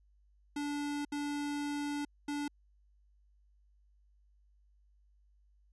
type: tone bursts at uneven times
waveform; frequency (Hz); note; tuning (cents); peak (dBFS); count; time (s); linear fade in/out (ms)
square; 290.1; D4; -21; -35; 3; 0.56-1.05 / 1.12-2.05 / 2.28-2.48; 5
effects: added 50 Hz sine -64 dBFS peak until 5.72 s + resampled to 24000 Hz